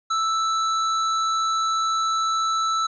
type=tone; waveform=square; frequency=1319 Hz; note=E6; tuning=1 cent sharp; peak=-21 dBFS; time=0.1-2.87 s; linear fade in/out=10 ms; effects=resampled to 16000 Hz